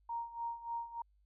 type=tone with tremolo; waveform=sine; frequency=933 Hz; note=A#5; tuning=1 cent sharp; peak=-35 dBFS; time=0.09-1.02 s; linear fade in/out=5 ms; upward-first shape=sine; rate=3.4 Hz; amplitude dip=80%; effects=added 50 Hz sine -67 dBFS peak until 1.25 s